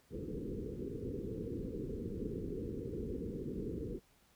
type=low-pass noise; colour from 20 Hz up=white; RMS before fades=-41 dBFS; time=0.1-4 s; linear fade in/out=50 ms; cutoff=480 Hz; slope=96 dB/octave; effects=pink hiss -69 dBFS RMS until 4.35 s